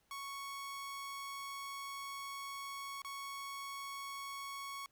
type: tone with dropouts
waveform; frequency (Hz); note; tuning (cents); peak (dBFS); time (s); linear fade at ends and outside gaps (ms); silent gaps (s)
sawtooth; 1108.7; C#6; 0; -39; 0.11-4.86; 1; 3.019-3.047
effects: pink hiss -75 dBFS RMS until 4.91 s